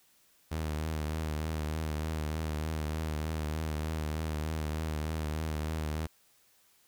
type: tone with vibrato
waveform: sawtooth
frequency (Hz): 77.78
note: D#2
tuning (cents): 0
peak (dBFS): -28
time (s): 0.51-6.07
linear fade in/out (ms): 10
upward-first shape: triangle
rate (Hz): 3.3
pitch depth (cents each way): 53
effects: white hiss -66 dBFS RMS until 6.87 s